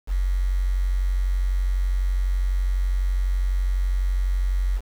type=tone with quantisation; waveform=sine; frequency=46 Hz; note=F#1; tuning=9 cents flat; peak=-19 dBFS; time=0.07-4.81 s; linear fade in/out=50 ms; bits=7; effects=none